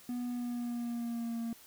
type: tone with pitch glide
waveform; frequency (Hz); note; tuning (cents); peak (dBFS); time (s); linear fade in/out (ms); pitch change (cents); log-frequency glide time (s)
triangle; 244.7 to 231; B3 to A#3; -16 to -16; -32; 0.09-1.53; 2; -100; 0.27-1.4
effects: white hiss -57 dBFS RMS until 1.66 s